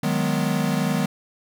square chord, G# minor seventh, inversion second, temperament equal, 155.56 / 185 / 207.7 / 246.9 Hz, D#3 / F#3 / G#3 / B3, 0 / 0 / 0 / 0 cents, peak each -26 / -27 / -27 / -27 dBFS, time 0.03-1.06 s, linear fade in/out 5 ms, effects none

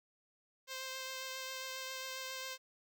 5% pulse tone with vibrato, 523.3 Hz, C5, in tune, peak -30 dBFS, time 0.67-2.58 s, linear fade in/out 50 ms, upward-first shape triangle, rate 7.4 Hz, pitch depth 14 cents each way, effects none

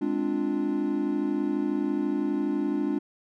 triangle chord, D half-diminished seventh, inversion second, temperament equal with one note detuned, 207.7 / 261.6 / 293.7 / 348.2 Hz, Ab3 / C4 / D4 / F4, 0 / 0 / 0 / -5 cents, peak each -30 / -30 / -25 / -30 dBFS, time 0.01-2.99 s, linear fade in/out 10 ms, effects none

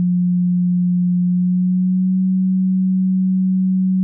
sine tone with pitch glide, 178.4 to 187.05 Hz, F3 to F#3, +37 to +19 cents, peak -13 dBFS, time 0-4.03 s, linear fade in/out 0 ms, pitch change +82 cents, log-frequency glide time 1.24-2.19 s, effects none

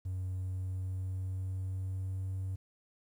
triangle tone with pitch glide, 92.9 to 94.91 Hz, F#2 to F#2, +7 to +45 cents, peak -31 dBFS, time 0.05-2.56 s, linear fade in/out 10 ms, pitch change +38 cents, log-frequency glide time 0.24-2.29 s, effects tanh soft clip ceiling -29 dBFS + 11-bit

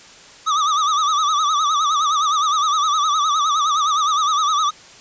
square tone with vibrato, 1212 Hz, D#6, 46 cents flat, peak -16 dBFS, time 0.46-4.71 s, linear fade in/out 20 ms, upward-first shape sine, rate 9.7 Hz, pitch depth 110 cents each way, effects white hiss -43 dBFS RMS until 5 s + resampled to 16000 Hz

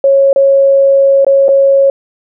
sine tone with dropouts, 549 Hz, C#5, 17 cents flat, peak -4 dBFS, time 0.04-1.9 s, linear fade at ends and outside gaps 2 ms, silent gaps 0.33-0.36 / 1.247-1.266 / 1.483-1.489 s, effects none

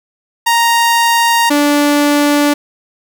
sawtooth tone pair in turn, 932.3 / 291.1 Hz, A#5 / D4, 0 / -15 cents, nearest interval octave + minor sixth, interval 2015 cents, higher first, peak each -5 dBFS, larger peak neither, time 0.46-1.5 / 1.5-2.54 s, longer neither, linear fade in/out 10 ms, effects none

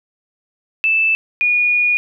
sine tone pair in turn, 2637 / 2447 Hz, E7 / D#7, 0 / -29 cents, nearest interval minor second, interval 129 cents, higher first, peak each -12 dBFS, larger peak neither, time 0.84-1.15 / 1.41-1.97 s, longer second, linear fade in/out 0 ms, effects none

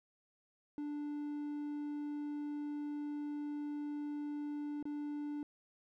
triangle tone with dropouts, 293.7 Hz, D4, in tune, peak -36 dBFS, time 0.78-5.43 s, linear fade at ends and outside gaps 1 ms, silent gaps 4.827-4.854 s, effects none

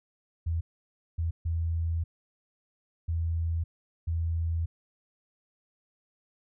sine tone bursts at uneven times, 82.8 Hz, E2, 8 cents sharp, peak -26 dBFS, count 5, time 0.46-0.61 / 1.18-1.31 / 1.45-2.04 / 3.08-3.64 / 4.07-4.66 s, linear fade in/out 10 ms, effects none

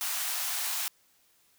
white high-pass noise, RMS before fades -32 dBFS, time 0.01-0.88 s, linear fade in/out 0 ms, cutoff 670 Hz, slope 48 dB/octave, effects white hiss -66 dBFS RMS until 1.58 s

